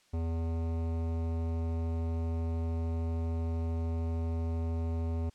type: tone with hard clipping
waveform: sine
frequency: 82.41 Hz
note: E2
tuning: in tune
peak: -32 dBFS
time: 0.13-5.3 s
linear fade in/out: 10 ms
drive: 16 dB
effects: white hiss -66 dBFS RMS until 5.34 s + low-pass 7000 Hz 12 dB/octave